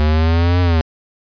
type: exponential two-way sweep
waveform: square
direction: up then down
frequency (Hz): 75.2 to 89.9 to 78.8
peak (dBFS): -12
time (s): 0-0.81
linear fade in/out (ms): 0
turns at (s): 0.61
effects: resampled to 11025 Hz